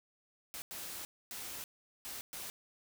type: noise bursts at uneven times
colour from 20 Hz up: white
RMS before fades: -44 dBFS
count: 5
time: 0.54-0.62 / 0.71-1.05 / 1.31-1.64 / 2.05-2.21 / 2.33-2.5 s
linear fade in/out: 0 ms
effects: none